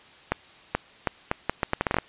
accelerating click train, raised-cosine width 0.5 ms, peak -7 dBFS, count 13, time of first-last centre 0.32-1.986 s, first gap 430 ms, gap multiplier 0.75, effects white hiss -51 dBFS RMS until 2.08 s + resampled to 8000 Hz

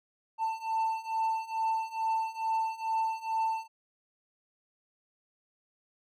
triangle beating tone pair, 890 / 892.3 Hz, A5 / A5, +20 / +24 cents, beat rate 2.3 Hz, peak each -31 / -29 dBFS, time 0.38-3.68 s, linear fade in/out 50 ms, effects none

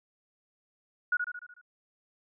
sine tone with echo, 1455 Hz, F#6, 29 cents flat, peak -23 dBFS, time 1.12-1.17 s, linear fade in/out 5 ms, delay 74 ms, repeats 6, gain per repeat -5 dB, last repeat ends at 1.614 s, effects none

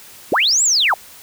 sine linear two-way sweep, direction up then down, 205.3 to 7902 to 646 Hz, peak -12 dBFS, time 0.32-0.94 s, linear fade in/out 2 ms, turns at 0.63 s, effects white hiss -41 dBFS RMS until 1.22 s

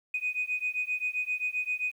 sine beating tone pair, 2489 / 2496.6 Hz, D#7 / D#7, 0 / +5 cents, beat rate 7.6 Hz, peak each -31 dBFS, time 0.14-1.92 s, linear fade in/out 5 ms, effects tanh soft clip ceiling -21 dBFS + 10-bit

